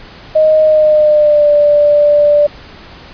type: tone with pitch glide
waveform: sine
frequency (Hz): 622.3 to 588.1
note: D#5 to D5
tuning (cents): 0 to +2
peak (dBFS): -5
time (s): 0.35-2.47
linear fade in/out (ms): 10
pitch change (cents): -98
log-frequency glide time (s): 0.61-1.5
effects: pink hiss -35 dBFS RMS until 3.13 s + resampled to 11025 Hz